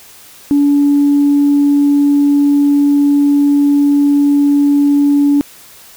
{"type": "tone", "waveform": "sine", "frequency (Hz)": 286.2, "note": "D4", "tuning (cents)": -45, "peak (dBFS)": -6, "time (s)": [0.51, 5.41], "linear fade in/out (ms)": 0, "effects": ["tanh soft clip ceiling -3 dBFS", "white hiss -39 dBFS RMS until 5.96 s"]}